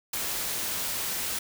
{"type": "noise", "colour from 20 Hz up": "white", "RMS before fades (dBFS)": -31, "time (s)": [0.13, 1.39], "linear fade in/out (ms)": 5, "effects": []}